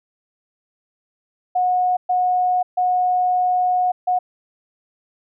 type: tone bursts at uneven times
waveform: sine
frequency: 728 Hz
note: F#5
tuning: 28 cents flat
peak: -15 dBFS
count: 4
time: 1.55-1.97 / 2.09-2.63 / 2.77-3.92 / 4.07-4.19 s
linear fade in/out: 10 ms
effects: none